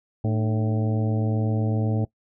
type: harmonic tone with a mistuned harmonic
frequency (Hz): 110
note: A2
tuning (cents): 0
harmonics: 1 / 2 / 3 / 4 / 5 / 6 / 7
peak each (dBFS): -22 / -28 / -32 / -34 / -36 / -38 / -39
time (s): 0.24-2.05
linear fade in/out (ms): 5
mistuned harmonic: 3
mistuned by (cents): -120
effects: noise-tail reverb RT60 0.1 s tail -21 dB re dry